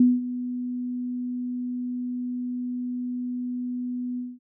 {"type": "tone with ADSR envelope", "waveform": "sine", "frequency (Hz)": 247.6, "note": "B3", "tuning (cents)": 5, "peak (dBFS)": -12, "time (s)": [0, 4.39], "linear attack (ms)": 4, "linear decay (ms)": 200, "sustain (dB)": -15, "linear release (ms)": 210, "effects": []}